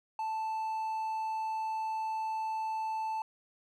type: tone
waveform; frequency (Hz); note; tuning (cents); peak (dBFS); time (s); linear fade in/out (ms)
triangle; 880; A5; 0; -30; 0.19-3.22; 2
effects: none